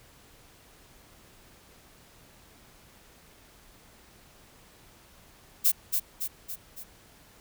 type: noise with echo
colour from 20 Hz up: violet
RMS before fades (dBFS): -21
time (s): 5.64-5.72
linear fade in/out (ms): 20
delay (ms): 280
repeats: 4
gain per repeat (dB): -5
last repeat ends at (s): 6.84
effects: pink hiss -56 dBFS RMS until 7.4 s